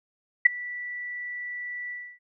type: tone with ADSR envelope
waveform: sine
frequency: 1962 Hz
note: B6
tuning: 12 cents flat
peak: -8 dBFS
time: 0.45-2.19 s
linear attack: 10 ms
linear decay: 11 ms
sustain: -24 dB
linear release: 290 ms
effects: none